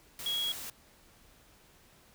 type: tone in noise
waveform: sine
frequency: 3316 Hz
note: G#7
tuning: 3 cents flat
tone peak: -30 dBFS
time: 0.26-0.52 s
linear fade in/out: 2 ms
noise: white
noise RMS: -42 dBFS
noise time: 0.19-0.7 s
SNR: +9 dB
effects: pink hiss -61 dBFS RMS until 2.14 s